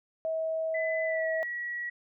sine tone, 643 Hz, E5, 43 cents flat, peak -28 dBFS, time 0.25-1.43 s, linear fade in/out 0 ms
sine tone with pitch glide, 2005 to 1923.3 Hz, B6 to B6, +26 to -46 cents, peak -32 dBFS, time 0.74-1.9 s, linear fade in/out 10 ms, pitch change -72 cents, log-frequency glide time 1.05-1.28 s
effects none

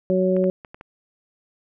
harmonic tone, 185.9 Hz, F#3, 8 cents sharp, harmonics 1 / 2 / 3, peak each -21 / -21 / -21 dBFS, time 0.1-0.5 s, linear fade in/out 0 ms
clicks, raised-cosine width 0.5 ms, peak -24 dBFS, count 5, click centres 0.366 / 0.441 / 0.648 / 0.745 / 0.811 s
effects none

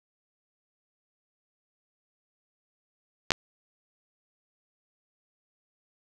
clicks, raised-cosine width 0.2 ms, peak -5 dBFS, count 2, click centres 3.306 / 3.319 s, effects none

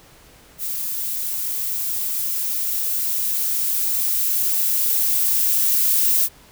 violet noise with level ramp, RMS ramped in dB -26 to -17 dBFS, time 0.58-6.29 s, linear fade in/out 50 ms, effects pink hiss -49 dBFS RMS until 6.51 s

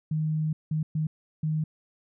sine tone bursts at uneven times, 155.56 Hz, D#3, in tune, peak -24 dBFS, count 4, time 0.11-0.53 / 0.71-0.83 / 0.95-1.07 / 1.43-1.64 s, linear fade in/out 5 ms, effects none

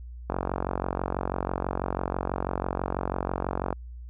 click train, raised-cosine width 1 ms, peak -13 dBFS, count 159, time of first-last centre 0.3-3.727 s, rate 46.1 Hz, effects added 60 Hz sine -38 dBFS peak until 4.09 s

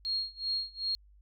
sine tone with tremolo, 4267 Hz, C8, 33 cents sharp, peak -28 dBFS, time 0.05-0.95 s, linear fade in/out 0 ms, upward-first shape sine, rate 2.6 Hz, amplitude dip 95%, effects added 50 Hz sine -56 dBFS peak until 1.21 s

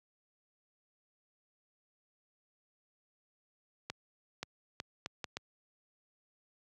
accelerating click train, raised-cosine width 0.2 ms, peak -20 dBFS, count 6, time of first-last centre 3.9-5.37 s, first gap 530 ms, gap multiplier 0.7, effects high-pass 80 Hz 12 dB/octave

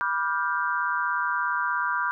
sine chord, G dominant seventh, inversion first, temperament just, 980 / 1176 / 1411.2 / 1568 Hz, B5 / D6 / F6 / G6, -14 / +2 / +18 / 0 cents, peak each -29 dBFS, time 0.01-2.11 s, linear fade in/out 0 ms, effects none

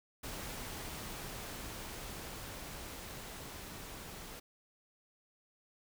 pink noise with level ramp, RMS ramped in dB -43 to -48 dBFS, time 0.23-4.4 s, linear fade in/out 10 ms, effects none

